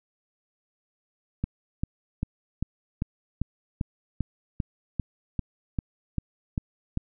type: click train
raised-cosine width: 5 ms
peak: -14 dBFS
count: 15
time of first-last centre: 1.44-6.974 s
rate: 2.53 Hz
effects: none